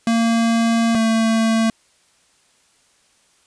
square tone pair in turn, 229.4 / 224.4 Hz, A#3 / A3, -28 / +34 cents, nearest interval unison, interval 38 cents, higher first, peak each -15 dBFS, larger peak neither, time 0.07-0.95 / 0.95-1.7 s, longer first, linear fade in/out 2 ms, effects white hiss -58 dBFS RMS until 3.46 s + resampled to 22050 Hz

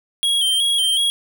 square tone with vibrato, 3227 Hz, G7, 50 cents sharp, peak -16 dBFS, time 0.23-1.1 s, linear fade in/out 0 ms, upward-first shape square, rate 2.7 Hz, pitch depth 43 cents each way, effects none

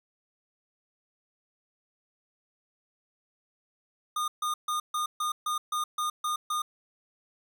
square tone bursts, 1221 Hz, D#6, 33 cents flat, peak -28 dBFS, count 10, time 4.16-6.62 s, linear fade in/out 5 ms, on 120 ms, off 140 ms, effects none

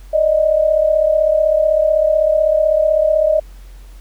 sine tone pair together, 591 / 626.9 Hz, D5 / D#5, +11 / +13 cents, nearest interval minor second, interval 102 cents, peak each -16 / -12 dBFS, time 0.13-3.4 s, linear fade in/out 10 ms, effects added 45 Hz sine -34 dBFS peak until 4 s + pink hiss -50 dBFS RMS until 4 s

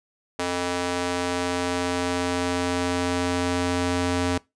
square tone with high-pass filter sweep, 88.6 Hz, F2, 25 cents sharp, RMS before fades -25 dBFS, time 0.39-4.38 s, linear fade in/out 5 ms, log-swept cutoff 390 to 190 Hz, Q 0.84, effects noise-tail reverb RT60 0.2 s tail -22 dB re dry + resampled to 22050 Hz

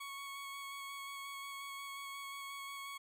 20% pulse tone with vibrato, 1108.7 Hz, C#6, in tune, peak -39 dBFS, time 0-2.98 s, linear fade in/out 10 ms, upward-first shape square, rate 5.6 Hz, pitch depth 10 cents each way, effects none

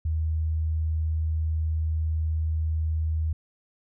sine tone, 79.2 Hz, D#2, 31 cents sharp, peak -23 dBFS, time 0.05-3.33 s, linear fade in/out 5 ms, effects none

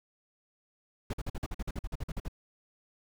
brown noise bursts, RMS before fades -34 dBFS, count 15, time 1.1-2.283 s, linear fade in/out 5 ms, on 35 ms, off 47 ms, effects none

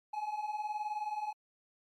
triangle beating tone pair, 831 / 850 Hz, G#5 / G#5, +1 / +40 cents, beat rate 19 Hz, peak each -38 / -34 dBFS, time 0.13-1.33 s, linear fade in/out 10 ms, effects MP3 64 kbps

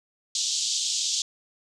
white band-pass noise, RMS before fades -27 dBFS, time 0.35-1.22 s, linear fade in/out 2 ms, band 3200 to 7400 Hz, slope 48 dB/octave, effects none

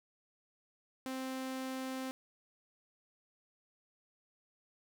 sawtooth tone, 261.6 Hz, C4, in tune, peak -34 dBFS, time 1.06-2.11 s, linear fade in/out 0 ms, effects none

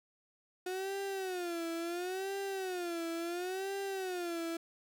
35% pulse tone with vibrato, 361.9 Hz, F#4, 38 cents flat, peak -34 dBFS, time 0.66-4.57 s, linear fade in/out 5 ms, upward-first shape sine, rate 0.72 Hz, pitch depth 150 cents each way, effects none

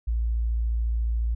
sine tone, 57.1 Hz, A#1, 35 cents flat, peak -22 dBFS, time 0.07-1.35 s, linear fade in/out 10 ms, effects none

